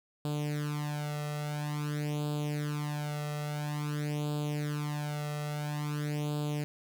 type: tone with flanger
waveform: sawtooth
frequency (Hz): 148.4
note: D3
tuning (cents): +18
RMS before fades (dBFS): -34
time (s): 0.25-6.64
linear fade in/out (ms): 0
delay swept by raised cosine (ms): 0.25 to 1.55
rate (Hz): 0.49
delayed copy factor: +0.8
effects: none